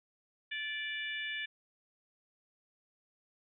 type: harmonic tone with a mistuned harmonic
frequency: 587 Hz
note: D5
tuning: 1 cent flat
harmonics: 3 / 4 / 5 / 6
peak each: -39 / -41 / -43 / -45 dBFS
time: 0.51-1.46 s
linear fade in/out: 10 ms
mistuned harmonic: 3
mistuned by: -19 cents
effects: none